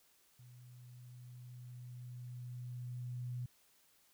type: tone with level ramp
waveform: sine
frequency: 123.47 Hz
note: B2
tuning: in tune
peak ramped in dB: -55 to -38 dBFS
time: 0.39-3.46 s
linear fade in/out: 5 ms
effects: white hiss -70 dBFS RMS until 4.13 s